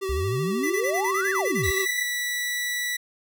square tone with vibrato, 384.2 Hz, G4, 35 cents flat, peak -27 dBFS, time 0.01-1.86 s, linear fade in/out 20 ms, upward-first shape sine, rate 13 Hz, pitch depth 33 cents each way
sine exponential two-way sweep, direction up then down, 60.9 to 1870 to 60.9 Hz, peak -25 dBFS, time 0.09-1.71 s, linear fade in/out 5 ms, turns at 1.31 s
square tone bursts, 1988 Hz, B6, 11 cents sharp, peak -27 dBFS, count 14, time 0.63-2.032 s, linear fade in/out 10 ms, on 76 ms, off 26 ms
sawtooth tone, 1957 Hz, B6, 16 cents flat, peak -22 dBFS, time 1.63-2.97 s, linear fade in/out 10 ms
effects none

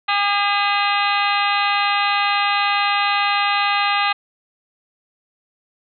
harmonic tone with a mistuned harmonic, 405.1 Hz, G#4, 43 cents flat, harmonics 2 / 3 / 4 / 5 / 6 / 7 / 8 / 9 / 10, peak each -21 / -21 / -27 / -25 / -24 / -28 / -31 / -30 / -29 dBFS, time 0.08-4.13 s, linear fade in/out 10 ms, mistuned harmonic 6, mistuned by +61 cents, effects none

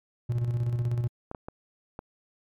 triangle tone with tremolo, 119.6 Hz, A#2, 45 cents sharp, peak -21 dBFS, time 0.29-1.08 s, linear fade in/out 10 ms, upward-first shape square, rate 16 Hz, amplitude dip 45%
clicks, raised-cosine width 1 ms, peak -23 dBFS, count 4, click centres 1.314 / 1.348 / 1.485 / 1.991 s
effects MP3 96 kbps

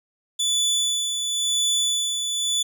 25% pulse tone with tremolo, 3471 Hz, A7, 24 cents flat, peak -15 dBFS, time 0.39-2.63 s, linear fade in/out 10 ms, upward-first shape sine, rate 0.95 Hz, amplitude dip 45%, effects none

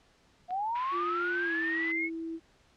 sine linear sweep, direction up, 698.5 to 2217 Hz, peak -29 dBFS, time 0.48-2.1 s, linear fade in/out 50 ms
click, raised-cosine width 0.3 ms, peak -33 dBFS, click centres 0.507 s
white band-pass noise, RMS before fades -46 dBFS, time 0.75-1.92 s, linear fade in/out 5 ms, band 910 to 2800 Hz, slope 24 dB/octave
sine tone with pitch glide, 349.2 to 327.7 Hz, F4 to E4, 0 to -10 cents, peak -34 dBFS, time 0.91-2.4 s, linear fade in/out 50 ms, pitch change -110 cents, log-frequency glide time 1.43-1.54 s
effects pink hiss -64 dBFS RMS until 2.76 s + low-pass 6000 Hz 12 dB/octave

